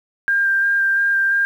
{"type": "tone with vibrato", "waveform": "sine", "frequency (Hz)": 1594, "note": "G6", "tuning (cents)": 28, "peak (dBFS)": -14, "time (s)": [0.28, 1.45], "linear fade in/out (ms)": 0, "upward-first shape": "square", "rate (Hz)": 2.9, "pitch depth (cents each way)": 10, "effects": ["8-bit"]}